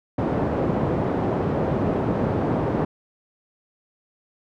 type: band-pass noise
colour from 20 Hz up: pink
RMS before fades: -23 dBFS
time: 0.18-2.85 s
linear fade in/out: 5 ms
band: 120 to 680 Hz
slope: 12 dB/octave
effects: none